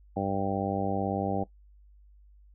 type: harmonic tone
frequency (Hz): 98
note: G2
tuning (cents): 0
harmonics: 1 / 2 / 3 / 4 / 5 / 6 / 7 / 8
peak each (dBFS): -36 / -33 / -34 / -38 / -36 / -36 / -38 / -33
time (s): 0.16-1.44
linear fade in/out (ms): 10
effects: noise-tail reverb RT60 0.1 s tail -17 dB re dry + added 50 Hz sine -53 dBFS peak until 2.54 s